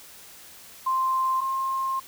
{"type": "tone pair in turn", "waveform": "sine", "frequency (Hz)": [1047, 1062.8], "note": ["C6", "C6"], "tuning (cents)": [1, 27], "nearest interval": "unison", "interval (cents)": 26, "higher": "second", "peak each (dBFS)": [-21, -24], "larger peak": "first", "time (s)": [[0.86, 1.41], [1.41, 2]], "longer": "second", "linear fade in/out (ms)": 10, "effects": ["white hiss -47 dBFS RMS until 2.07 s"]}